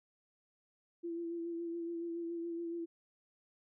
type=tone with vibrato; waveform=sine; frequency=337.9 Hz; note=E4; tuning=43 cents sharp; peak=-37 dBFS; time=1.03-2.86 s; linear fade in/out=20 ms; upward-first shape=sine; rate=7.1 Hz; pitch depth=25 cents each way; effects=none